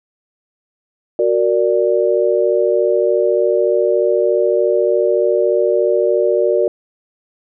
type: chord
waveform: sine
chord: Gb augmented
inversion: none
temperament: equal with one note detuned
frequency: 370 / 464 / 587.3 Hz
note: Gb4 / Bb4 / D5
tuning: 0 / -8 / 0 cents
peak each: -16 dBFS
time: 1.19-6.68 s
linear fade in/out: 2 ms
effects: none